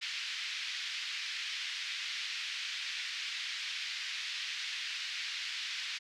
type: band-pass noise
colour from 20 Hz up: pink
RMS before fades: -39 dBFS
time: 0.01-5.99 s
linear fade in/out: 20 ms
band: 2000 to 4900 Hz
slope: 24 dB/octave
effects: none